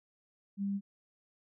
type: tone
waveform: sine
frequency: 199 Hz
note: G3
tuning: 26 cents sharp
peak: -31 dBFS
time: 0.57-0.81 s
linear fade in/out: 50 ms
effects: none